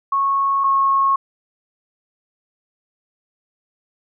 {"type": "tone pair in turn", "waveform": "sine", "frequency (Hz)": [1100, 1092.4], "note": ["C#6", "C#6"], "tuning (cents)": [-14, -26], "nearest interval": "unison", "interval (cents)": 12, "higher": "first", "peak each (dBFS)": [-15, -13], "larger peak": "second", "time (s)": [[0.12, 0.64], [0.64, 1.16]], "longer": "neither", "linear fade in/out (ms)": 5, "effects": []}